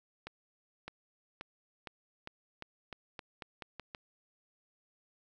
accelerating click train, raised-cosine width 0.3 ms, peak -26 dBFS, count 12, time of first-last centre 0.27-3.948 s, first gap 610 ms, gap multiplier 0.87, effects none

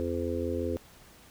harmonic tone, 85.6 Hz, F2, 34 cents flat, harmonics 1 / 3 / 4 / 5 / 6, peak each -35 / -35 / -35 / -35 / -35 dBFS, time 0-0.77 s, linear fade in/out 0 ms, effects pink hiss -55 dBFS RMS until 1.3 s

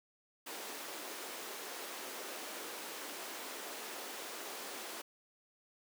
pink high-pass noise, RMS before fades -45 dBFS, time 0.46-5.02 s, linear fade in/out 10 ms, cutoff 310 Hz, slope 24 dB/octave, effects none

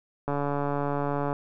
click train, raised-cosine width 1 ms, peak -15 dBFS, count 151, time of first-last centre 0.28-1.329 s, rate 143 Hz, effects none

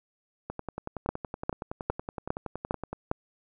two click trains, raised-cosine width 1 ms, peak -20 / -12 dBFS, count 27 / 6, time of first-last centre 0.5-2.93 / 1.09-3.114 s, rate 10.7 / 2.47 Hz, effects none

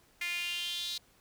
sawtooth tone with high-pass filter sweep, 349.2 Hz, F4, in tune, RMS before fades -36 dBFS, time 0.21-0.98 s, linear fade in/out 5 ms, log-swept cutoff 2200 to 4000 Hz, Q 6.2, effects pink hiss -65 dBFS RMS until 1.2 s

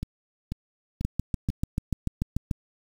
two click trains, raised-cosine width 5 ms, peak -13 / -18 dBFS, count 11 / 4, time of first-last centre 1.05-2.512 / 0.03-1.501 s, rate 6.84 / 2.04 Hz, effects 7-bit

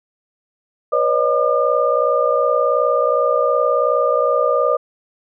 sine tone cluster, 490.3 / 553 / 612 / 1205 Hz, B4 / C#5 / D#5 / D6, -13 / -4 / -29 / +44 cents, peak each -19 dBFS, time 0.92-4.77 s, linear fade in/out 10 ms, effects none

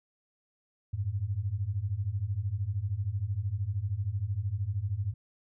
sine beating tone pair, 92.5 / 105.5 Hz, F#2 / G#2, 0 / +28 cents, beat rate 13 Hz, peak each -33 / -31 dBFS, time 0.93-5.14 s, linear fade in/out 10 ms, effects none

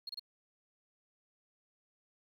triangle tone bursts, 4291 Hz, C8, 43 cents sharp, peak -36 dBFS, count 3, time 0.07-0.195 s, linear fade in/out 5 ms, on 23 ms, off 28 ms, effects tanh soft clip ceiling -36 dBFS + 11-bit

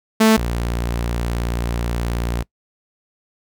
sawtooth tone pair in turn, 220.4 / 58.66 Hz, A3 / A#1, +3 / +12 cents, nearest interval octave + major seventh, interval 2291 cents, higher first, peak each -6 / -16 dBFS, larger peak first, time 0.2-0.37 / 0.37-2.43 s, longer second, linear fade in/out 10 ms, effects noise-tail reverb RT60 0.1 s tail -23 dB re dry

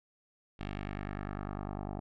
10% pulse tone with low-pass filter sweep, 50 Hz, G1, 35 cents sharp, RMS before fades -39 dBFS, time 0.59-2 s, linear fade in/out 10 ms, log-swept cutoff 3100 to 770 Hz, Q 1.7, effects none

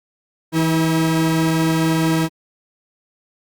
45% pulse tone pair together, 162.7 / 320.8 Hz, E3 / E4, -22 / -47 cents, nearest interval octave, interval 1175 cents, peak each -18 dBFS, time 0.52-2.29 s, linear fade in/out 50 ms, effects Opus 48 kbps

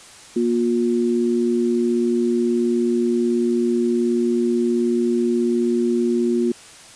sine tone pair together, 238 / 356.6 Hz, A#3 / F4, +36 / +36 cents, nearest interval perfect fifth, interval 700 cents, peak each -19 dBFS, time 0.36-6.52 s, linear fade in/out 5 ms, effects white hiss -43 dBFS RMS until 6.95 s + resampled to 22050 Hz

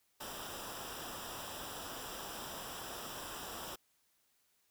pink noise with comb filter, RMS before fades -45 dBFS, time 0.2-3.76 s, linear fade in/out 10 ms, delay 0.46 ms, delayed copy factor -0.7, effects white hiss -75 dBFS RMS until 4.7 s

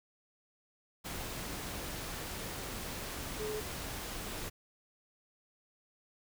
sine tone in noise, 427.5 Hz, A4, 50 cents flat, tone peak -36 dBFS, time 3.39-3.61 s, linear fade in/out 20 ms, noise pink, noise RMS -41 dBFS, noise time 1.04-4.5 s, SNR +2 dB, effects none

